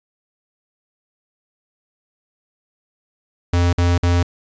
square tone bursts, 87.31 Hz, F2, in tune, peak -14 dBFS, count 3, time 3.53-4.23 s, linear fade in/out 5 ms, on 200 ms, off 50 ms, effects resampled to 16000 Hz + 8-bit

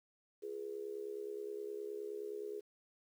sine tone with amplitude modulation, 415.3 Hz, G#4, in tune, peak -37 dBFS, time 0.42-2.61 s, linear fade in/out 20 ms, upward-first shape sine, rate 69.6 Hz, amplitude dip 80%, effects 11-bit

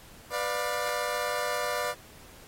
20% pulse chord, B diminished, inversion none, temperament just, 493.9 / 592.7 / 711.2 Hz, B4 / D5 / F5, 0 / +16 / +31 cents, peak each -28 / -26 / -30 dBFS, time 0.3-1.95 s, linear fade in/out 50 ms, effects pink hiss -52 dBFS RMS until 2.47 s + AAC 48 kbps

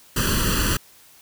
pink noise with comb filter, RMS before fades -21 dBFS, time 0.16-0.77 s, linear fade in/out 5 ms, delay 0.67 ms, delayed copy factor +0.95, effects white hiss -51 dBFS RMS until 1.21 s

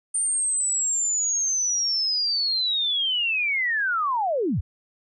sine linear sweep, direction down, 8990 to 54.2 Hz, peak -21 dBFS, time 0.14-4.61 s, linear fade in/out 10 ms, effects none

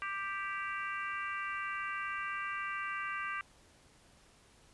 harmonic tone with a mistuned harmonic, 393.7 Hz, G4, 8 cents sharp, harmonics 3 / 4 / 5 / 6 / 7, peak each -39 / -41 / -43 / -45 / -46 dBFS, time 0.02-3.41 s, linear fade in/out 0 ms, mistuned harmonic 6, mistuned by -24 cents, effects pink hiss -63 dBFS RMS until 4.73 s + resampled to 24000 Hz

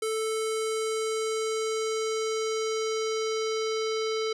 square tone with low-pass filter sweep, 440 Hz, A4, in tune, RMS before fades -29 dBFS, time 0.02-4.33 s, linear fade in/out 5 ms, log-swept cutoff 9700 to 4800 Hz, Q 2.3, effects none

